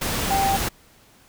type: tone in noise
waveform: sine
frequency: 784 Hz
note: G5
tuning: in tune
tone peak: -19 dBFS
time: 0.3-0.57 s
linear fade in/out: 10 ms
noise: pink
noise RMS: -25 dBFS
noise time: 0.01-0.69 s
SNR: +3 dB
effects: pink hiss -54 dBFS RMS until 1.28 s